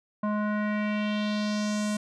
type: tone with low-pass filter sweep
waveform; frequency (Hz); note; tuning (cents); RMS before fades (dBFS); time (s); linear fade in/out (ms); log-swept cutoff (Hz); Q
square; 210; G#3; +19; -28; 0.23-1.97; 5; 1100 to 8800; 2.3
effects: none